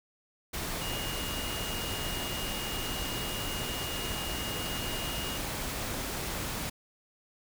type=tone in noise; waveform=sine; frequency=2857 Hz; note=F7; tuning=39 cents sharp; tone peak=-39 dBFS; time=0.81-5.38 s; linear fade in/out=10 ms; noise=pink; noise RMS=-35 dBFS; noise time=0.53-6.7 s; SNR=-7 dB; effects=none